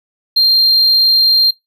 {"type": "tone", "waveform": "triangle", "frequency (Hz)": 4186, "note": "C8", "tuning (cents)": 0, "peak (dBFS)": -5, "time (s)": [0.36, 1.51], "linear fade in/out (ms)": 10, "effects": ["noise-tail reverb RT60 0.2 s tail -24 dB re dry", "tanh soft clip ceiling -3 dBFS"]}